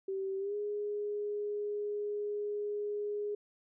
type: tone with pitch glide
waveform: sine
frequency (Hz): 386.6 to 414.3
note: G4 to G#4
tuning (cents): -24 to -4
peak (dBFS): -33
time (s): 0.08-3.35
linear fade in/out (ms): 5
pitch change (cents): +120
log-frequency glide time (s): 0.38-0.55
effects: none